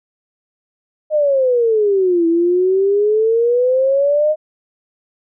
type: exponential two-way sweep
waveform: sine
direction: down then up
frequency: 622.3 to 329.6 to 622.3 Hz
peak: -11 dBFS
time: 1.1-4.36 s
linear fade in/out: 50 ms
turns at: 2.27 s
effects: none